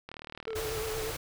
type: click train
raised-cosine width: 0.3 ms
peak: -25 dBFS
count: 18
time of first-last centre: 0.09-0.532 s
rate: 38.5 Hz
type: tone with vibrato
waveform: triangle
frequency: 440 Hz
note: A4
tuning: in tune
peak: -32 dBFS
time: 0.47-1.11 s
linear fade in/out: 2 ms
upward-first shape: triangle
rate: 8.5 Hz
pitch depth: 49 cents each way
type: band-stop noise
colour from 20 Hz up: pink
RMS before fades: -37 dBFS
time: 0.55-1.17 s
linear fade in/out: 10 ms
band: 160 to 290 Hz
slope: 96 dB/octave
effects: none